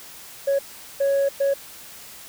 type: tone bursts at uneven times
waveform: sine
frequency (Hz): 554.4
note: C#5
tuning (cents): 0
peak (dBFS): -15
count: 3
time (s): 0.47-0.59 / 1-1.29 / 1.4-1.54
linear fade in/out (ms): 10
effects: tanh soft clip ceiling -16 dBFS + white hiss -42 dBFS RMS until 2.28 s